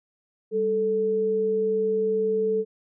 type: tone pair together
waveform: sine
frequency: 197.5 / 438.8 Hz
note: G3 / A4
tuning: +13 / -5 cents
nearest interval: octave + major second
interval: 1382 cents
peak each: -32 / -21 dBFS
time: 0.51-2.65 s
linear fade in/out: 50 ms
effects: none